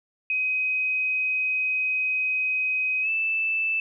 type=tone with pitch glide; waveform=sine; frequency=2520 to 2638 Hz; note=D#7 to E7; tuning=+21 to +1 cents; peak=-22 dBFS; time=0.3-3.8 s; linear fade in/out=2 ms; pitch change=+80 cents; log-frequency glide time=3.02-3.09 s; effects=none